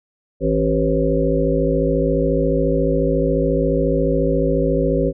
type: harmonic tone with a mistuned harmonic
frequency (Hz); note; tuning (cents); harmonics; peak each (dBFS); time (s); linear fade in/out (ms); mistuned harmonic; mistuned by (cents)
54.2; A1; -25; 1 / 3 / 5 / 7 / 9 / 10; -22 / -22 / -22 / -22 / -22 / -22; 0.4-5.13; 50; 7; +35
effects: none